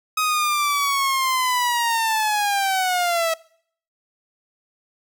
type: linear sweep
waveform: sawtooth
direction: down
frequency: 1263 to 647 Hz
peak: -15 dBFS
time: 0.17-3.34 s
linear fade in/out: 5 ms
effects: noise-tail reverb RT60 0.6 s tail -23 dB re dry